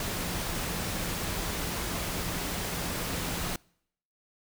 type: tone in noise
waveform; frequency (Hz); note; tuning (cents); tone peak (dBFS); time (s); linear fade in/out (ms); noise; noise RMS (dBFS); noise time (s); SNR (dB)
sine; 174.61; F3; 0; -41; 0-3.56; 2; pink; -33; 0-3.56; -11
effects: noise-tail reverb RT60 0.7 s tail -26 dB re dry